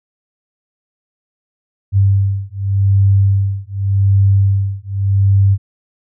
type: beating tone pair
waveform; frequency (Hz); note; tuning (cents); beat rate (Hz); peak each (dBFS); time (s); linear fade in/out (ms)
sine; 98 / 98.86; G2 / G2; 0 / +15; 0.86; -13; 1.92-5.58; 50
effects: none